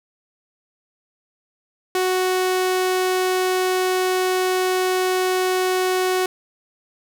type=tone; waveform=sawtooth; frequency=370 Hz; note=F#4; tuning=in tune; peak=-14 dBFS; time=1.95-6.26 s; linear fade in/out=2 ms; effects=none